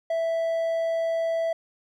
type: tone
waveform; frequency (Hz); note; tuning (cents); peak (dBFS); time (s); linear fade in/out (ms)
triangle; 659.3; E5; 0; -21; 0.1-1.53; 5
effects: none